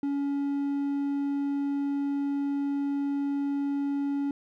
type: tone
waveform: triangle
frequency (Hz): 281.7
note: C#4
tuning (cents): +28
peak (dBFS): -24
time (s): 0.03-4.31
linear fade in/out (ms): 2
effects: none